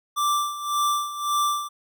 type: tone with tremolo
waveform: square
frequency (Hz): 1174.7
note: D6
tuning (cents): 0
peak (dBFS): -20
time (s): 0.16-1.69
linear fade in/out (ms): 20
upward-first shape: sine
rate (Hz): 1.8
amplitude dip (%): 75
effects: none